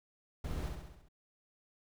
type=noise with echo; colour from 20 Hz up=brown; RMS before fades=-38 dBFS; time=0.44-0.69 s; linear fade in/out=5 ms; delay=66 ms; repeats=6; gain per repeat=-4 dB; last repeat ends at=1.086 s; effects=none